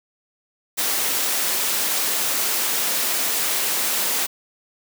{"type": "high-pass noise", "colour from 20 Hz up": "white", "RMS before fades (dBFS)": -22, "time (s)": [0.77, 4.27], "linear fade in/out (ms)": 20, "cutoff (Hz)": 240, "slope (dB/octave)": 12, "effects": []}